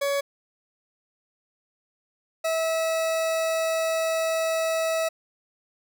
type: tone pair in turn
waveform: 40% pulse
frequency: 562 / 648.7 Hz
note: C#5 / E5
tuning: +24 / -28 cents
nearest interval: major second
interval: 248 cents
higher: second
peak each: -22 dBFS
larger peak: neither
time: 0.01-0.21 / 2.44-5.09 s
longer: second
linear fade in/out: 10 ms
effects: none